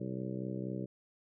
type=harmonic tone with a mistuned harmonic; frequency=64.2 Hz; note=C2; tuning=32 cents flat; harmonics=2 / 3 / 4 / 5 / 6 / 7 / 8 / 9; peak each=-41 / -40 / -47 / -43 / -45 / -48 / -54 / -49 dBFS; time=0-0.86 s; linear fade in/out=10 ms; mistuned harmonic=9; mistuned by=-39 cents; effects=none